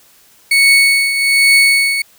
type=tone with tremolo; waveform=35% pulse; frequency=2217 Hz; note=C#7; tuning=in tune; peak=-4 dBFS; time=0.51-2.02 s; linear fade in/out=5 ms; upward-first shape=triangle; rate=1.2 Hz; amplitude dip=65%; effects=white hiss -48 dBFS RMS until 2.18 s